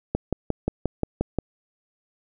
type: click train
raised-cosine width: 2 ms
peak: -9 dBFS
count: 8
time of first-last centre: 0.15-1.387 s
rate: 5.66 Hz
effects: none